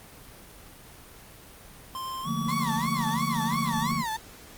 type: tone with pitch glide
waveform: square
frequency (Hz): 1048 to 1136.3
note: C6 to C#6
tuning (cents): +2 to +43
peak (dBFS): -33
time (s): 1.95-3.91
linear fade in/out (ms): 0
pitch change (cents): +141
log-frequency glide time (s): 2.23-2.28
type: chord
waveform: sine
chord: Bb major seventh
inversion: first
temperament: equal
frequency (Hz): 146.83 / 174.61 / 220 / 233.1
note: D3 / F3 / A3 / Bb3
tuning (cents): 0 / 0 / 0 / 0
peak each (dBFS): -33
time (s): 2.24-4.05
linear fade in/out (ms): 50
type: tone with vibrato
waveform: 35% pulse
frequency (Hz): 987.8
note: B5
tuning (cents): 0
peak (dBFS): -27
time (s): 2.48-4.17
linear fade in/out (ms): 10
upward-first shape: sine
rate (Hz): 2.9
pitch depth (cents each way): 220
effects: pink hiss -48 dBFS RMS until 4.57 s + Opus 24 kbps